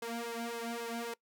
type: tone with flanger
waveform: sawtooth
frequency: 233.1 Hz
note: A#3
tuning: in tune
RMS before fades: -39 dBFS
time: 0.02-1.14 s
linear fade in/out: 5 ms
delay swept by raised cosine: 1.9 to 3 ms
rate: 3.7 Hz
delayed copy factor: +1
effects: noise-tail reverb RT60 0.1 s tail -22 dB re dry